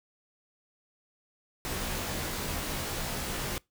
pink noise with comb filter, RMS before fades -34 dBFS, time 1.65-3.58 s, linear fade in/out 0 ms, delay 18 ms, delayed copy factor -0.95, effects noise-tail reverb RT60 0.2 s tail -24 dB re dry

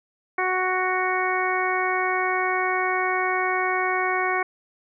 harmonic tone, 370 Hz, F#4, in tune, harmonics 1 / 2 / 3 / 4 / 5 / 6, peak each -28 / -27 / -27 / -30 / -29 / -28 dBFS, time 0.38-4.43 s, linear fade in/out 5 ms, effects none

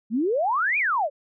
sine exponential two-way sweep, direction up then down, 204.6 to 2502 to 534 Hz, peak -20 dBFS, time 0.1-1.1 s, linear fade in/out 50 ms, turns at 0.78 s, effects none

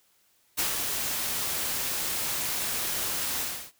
white noise with ADSR envelope, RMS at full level -26 dBFS, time 0.57-3.72 s, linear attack 22 ms, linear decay 120 ms, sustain -4 dB, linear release 320 ms, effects white hiss -66 dBFS RMS until 3.79 s

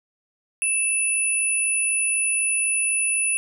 sine tone pair together, 2636 / 9952 Hz, E7 / D#9, -1 / -1 cents, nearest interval octave + major seventh, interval 2300 cents, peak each -24 / -21 dBFS, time 0.62-3.37 s, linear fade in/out 0 ms, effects none

